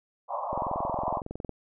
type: band-pass noise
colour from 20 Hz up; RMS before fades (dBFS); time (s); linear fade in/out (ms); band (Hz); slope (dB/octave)
white; -31; 0.28-1.22; 50; 550 to 1100; 96
type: click train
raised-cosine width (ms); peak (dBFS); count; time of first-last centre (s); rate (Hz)
2; -22; 22; 0.53-1.493; 21.8
effects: none